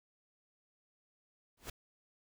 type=noise with exponential growth; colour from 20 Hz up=pink; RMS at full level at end=-39 dBFS; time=1.57-1.7 s; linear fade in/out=5 ms; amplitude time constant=28 ms; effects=none